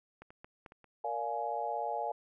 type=clicks; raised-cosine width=0.5 ms; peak=-34 / -38 / -33 / -33 / -37 / -42 dBFS; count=6; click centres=0.22 / 0.305 / 0.445 / 0.662 / 0.721 / 0.843 s
type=chord; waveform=sine; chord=Bb dominant seventh; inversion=none; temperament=just; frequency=466.2 / 582.7 / 699.2 / 839.1 Hz; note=Bb4 / D5 / F5 / Ab5; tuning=0 / -14 / +2 / +18 cents; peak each=-41 / -40 / -37 / -36 dBFS; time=1.04-2.12 s; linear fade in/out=5 ms
effects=none